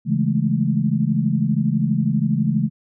sine chord, A major seventh, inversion first, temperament equal, 138.59 / 164.81 / 207.7 / 220 Hz, C#3 / E3 / G#3 / A3, 0 / 0 / 0 / 0 cents, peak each -22 dBFS, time 0.05-2.7 s, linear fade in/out 50 ms, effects none

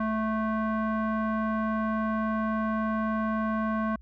square tone with low-pass filter, 219.1 Hz, A3, 7 cents flat, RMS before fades -28 dBFS, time 0-3.96 s, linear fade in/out 5 ms, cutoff 1300 Hz, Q 3.9, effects added 60 Hz sine -47 dBFS peak until 4.01 s

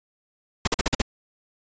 pink noise bursts, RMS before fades -21 dBFS, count 6, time 0.65-1.019 s, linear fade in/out 5 ms, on 24 ms, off 45 ms, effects resampled to 16000 Hz

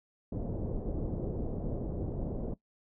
pink low-pass noise, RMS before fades -35 dBFS, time 0.32-2.54 s, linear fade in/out 5 ms, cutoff 550 Hz, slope 24 dB/octave, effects noise-tail reverb RT60 0.1 s tail -18 dB re dry

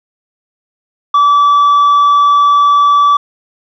sine tone with tanh clipping, 1154 Hz, D6, 31 cents flat, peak -6 dBFS, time 1.14-3.17 s, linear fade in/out 5 ms, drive 3 dB, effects none

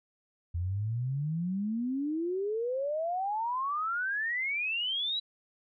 sine exponential sweep, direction up, 83 to 3963 Hz, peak -29 dBFS, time 0.54-5.2 s, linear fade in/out 10 ms, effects none

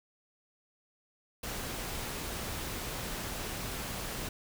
pink noise, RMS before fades -38 dBFS, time 1.43-4.29 s, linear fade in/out 5 ms, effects none

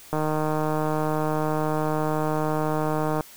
click train, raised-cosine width 1 ms, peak -12 dBFS, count 475, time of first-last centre 0.13-3.208 s, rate 154 Hz, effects white hiss -47 dBFS RMS until 3.36 s

